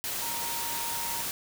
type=tone in noise; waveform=sine; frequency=932.3 Hz; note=A#5; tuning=in tune; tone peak=-37 dBFS; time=0.22-1.22 s; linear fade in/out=0 ms; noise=white; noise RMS=-33 dBFS; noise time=0.04-1.31 s; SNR=-7 dB; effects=none